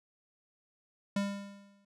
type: tone with exponential decay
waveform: square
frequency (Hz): 200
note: G3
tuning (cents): +35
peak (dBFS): -28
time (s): 1.16-1.85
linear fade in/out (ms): 5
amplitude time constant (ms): 150
effects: low-pass 8000 Hz 12 dB/octave